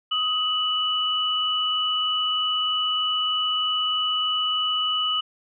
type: tone pair together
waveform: sine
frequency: 1256.8 / 2960 Hz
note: D#6 / F#7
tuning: +17 / 0 cents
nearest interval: octave + minor third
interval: 1483 cents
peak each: -27 / -22 dBFS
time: 0.11-5.21 s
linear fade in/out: 10 ms
effects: none